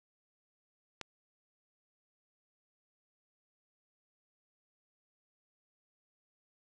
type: click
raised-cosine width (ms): 0.2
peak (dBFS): -22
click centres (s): 1.013
effects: resampled to 22050 Hz